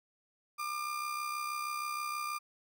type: tone with amplitude modulation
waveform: 35% pulse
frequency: 1200 Hz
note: D6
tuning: 37 cents sharp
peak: -31 dBFS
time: 0.58-2.39 s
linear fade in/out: 20 ms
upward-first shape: sine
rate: 66.3 Hz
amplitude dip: 50%
effects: none